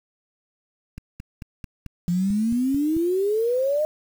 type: click train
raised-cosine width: 5 ms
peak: -23 dBFS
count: 10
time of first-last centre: 0.98-2.967 s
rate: 4.53 Hz
type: exponential sweep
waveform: sine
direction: up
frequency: 170.4 to 622.3 Hz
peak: -19 dBFS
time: 2.08-3.85 s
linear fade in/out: 0 ms
effects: 7-bit